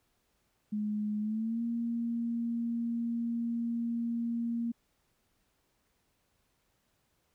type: tone with pitch glide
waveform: sine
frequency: 210.5 to 233.6 Hz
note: G#3 to A#3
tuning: +24 to +4 cents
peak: -30 dBFS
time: 0.72-4.72 s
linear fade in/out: 10 ms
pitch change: +180 cents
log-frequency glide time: 1.2-1.62 s
effects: pink hiss -75 dBFS RMS until 7.34 s